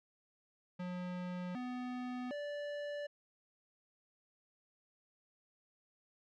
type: tone with pitch steps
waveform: square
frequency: 179.9 / 249.4 / 583 Hz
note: F#3 / B3 / D5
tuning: -48 / +17 / -13 cents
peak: -40 dBFS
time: 0.79-3.07 s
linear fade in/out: 10 ms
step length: 760 ms
effects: low-pass 3000 Hz 12 dB/octave